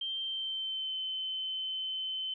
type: tone with pitch glide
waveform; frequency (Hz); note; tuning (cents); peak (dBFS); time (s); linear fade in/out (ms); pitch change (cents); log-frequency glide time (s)
sine; 3147 to 3064; G7 to G7; +6 to -40; -33; 0.01-2.34; 5; -46; 0.17-0.95
effects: none